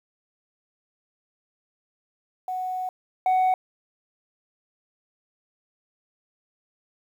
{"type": "tone pair in turn", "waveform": "sine", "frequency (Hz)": [740, 744.7], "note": ["F#5", "F#5"], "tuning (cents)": [0, 11], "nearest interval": "unison", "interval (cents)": 11, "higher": "second", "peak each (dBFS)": [-26, -15], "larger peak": "second", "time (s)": [[2.48, 2.89], [3.26, 3.54]], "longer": "first", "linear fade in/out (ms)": 2, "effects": ["tanh soft clip ceiling -17 dBFS", "9-bit"]}